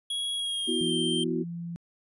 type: tone with pitch glide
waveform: square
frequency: 3322 to 3150 Hz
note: G#7 to G7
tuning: 0 to +8 cents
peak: -29 dBFS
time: 0.1-1.24 s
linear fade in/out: 5 ms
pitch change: -92 cents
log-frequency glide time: 0.35-0.94 s
type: chord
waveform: sine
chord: B suspended fourth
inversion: none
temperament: equal with one note detuned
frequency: 245.9 / 329.6 / 370 Hz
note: B3 / E4 / F#4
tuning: -7 / 0 / 0 cents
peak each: -31 dBFS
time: 0.67-1.44 s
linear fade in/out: 20 ms
type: tone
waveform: sine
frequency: 170.4 Hz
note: F3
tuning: 42 cents flat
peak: -33 dBFS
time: 0.81-1.76 s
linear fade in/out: 0 ms
effects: resampled to 24000 Hz